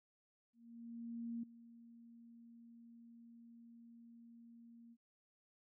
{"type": "tone with ADSR envelope", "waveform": "sine", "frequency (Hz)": 233.1, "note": "A#3", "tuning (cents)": 0, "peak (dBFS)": -40, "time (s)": [0.53, 4.97], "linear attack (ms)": 900, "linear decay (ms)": 7, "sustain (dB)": -17, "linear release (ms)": 50, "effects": []}